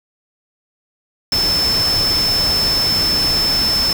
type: tone in noise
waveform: sine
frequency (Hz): 5274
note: E8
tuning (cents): 0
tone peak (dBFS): -14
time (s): 1.32-3.93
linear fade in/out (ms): 2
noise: pink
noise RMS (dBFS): -23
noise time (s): 1.32-3.93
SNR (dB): +6
effects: none